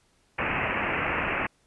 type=low-pass noise; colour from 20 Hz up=white; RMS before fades=-28 dBFS; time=0.38-1.47 s; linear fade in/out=10 ms; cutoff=2700 Hz; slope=96 dB/octave; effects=pink hiss -66 dBFS RMS until 1.66 s + resampled to 24000 Hz